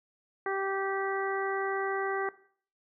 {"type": "harmonic tone", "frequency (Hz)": 389.5, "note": "G4", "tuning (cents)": -11, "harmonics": [1, 2, 3, 4, 5], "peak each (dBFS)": [-32, -35, -37, -38, -39], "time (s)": [0.46, 2.29], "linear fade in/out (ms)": 2, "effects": ["noise-tail reverb RT60 0.5 s tail -17 dB re dry"]}